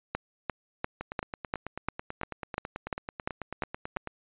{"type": "two click trains", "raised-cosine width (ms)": 0.5, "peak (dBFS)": [-14, -20], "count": [12, 29], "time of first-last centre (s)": [[0.15, 3.969], [1.01, 4.073]], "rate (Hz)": [2.88, 9.14], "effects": ["resampled to 8000 Hz"]}